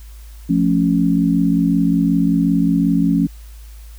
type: chord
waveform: sine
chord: F augmented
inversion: none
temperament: equal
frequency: 174.61 / 220 / 277.2 Hz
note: F3 / A3 / C#4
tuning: 0 / 0 / 0 cents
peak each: -16 / -19 / -16 dBFS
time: 0.49-3.27 s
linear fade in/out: 10 ms
effects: added 54 Hz sine -34 dBFS peak until 3.98 s + white hiss -49 dBFS RMS until 3.98 s